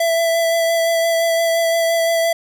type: tone with vibrato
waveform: square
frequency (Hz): 665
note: E5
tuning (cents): +15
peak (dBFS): -15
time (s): 0-2.33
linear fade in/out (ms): 5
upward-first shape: sine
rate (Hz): 5.8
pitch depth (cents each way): 14
effects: none